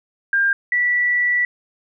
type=tone pair in turn; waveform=sine; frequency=1600 / 1957 Hz; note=G6 / B6; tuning=+35 / -16 cents; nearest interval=minor third; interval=349 cents; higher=second; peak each=-14 / -15 dBFS; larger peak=first; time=0.33-0.53 / 0.72-1.45 s; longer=second; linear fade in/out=2 ms; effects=none